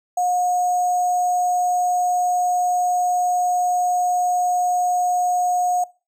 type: tone with sample-and-hold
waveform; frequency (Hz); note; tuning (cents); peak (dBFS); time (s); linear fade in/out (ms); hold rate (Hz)
sine; 719; F#5; -50; -17; 0.17-5.84; 5; 7350
effects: noise-tail reverb RT60 0.3 s tail -21 dB re dry + low-pass 12000 Hz 12 dB/octave